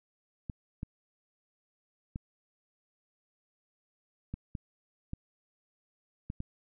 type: clicks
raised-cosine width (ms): 5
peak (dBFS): -24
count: 8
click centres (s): 0.498 / 0.831 / 2.159 / 4.34 / 4.552 / 5.134 / 6.301 / 6.404
effects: none